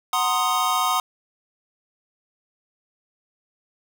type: chord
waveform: square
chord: C half-diminished seventh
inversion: second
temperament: equal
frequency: 740 / 932.3 / 1046.5 / 1244.5 Hz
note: Gb5 / Bb5 / C6 / Eb6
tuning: 0 / 0 / 0 / 0 cents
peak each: -27 / -29 / -25 / -24 dBFS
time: 0.13-1 s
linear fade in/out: 2 ms
effects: none